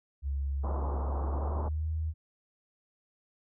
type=tone with pitch glide; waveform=sine; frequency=69.3 to 79.15 Hz; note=C#2 to D#2; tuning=0 to +30 cents; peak=-29 dBFS; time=0.22-2.14 s; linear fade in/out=50 ms; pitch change=+230 cents; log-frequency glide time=1.24-1.88 s
type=low-pass noise; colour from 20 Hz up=white; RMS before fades=-39 dBFS; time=0.63-1.69 s; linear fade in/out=10 ms; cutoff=1100 Hz; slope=48 dB/octave
effects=none